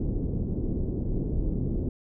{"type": "low-pass noise", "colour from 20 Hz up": "pink", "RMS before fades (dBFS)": -28, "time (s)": [0, 1.89], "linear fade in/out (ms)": 2, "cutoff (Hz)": 380, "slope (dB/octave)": 24, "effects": []}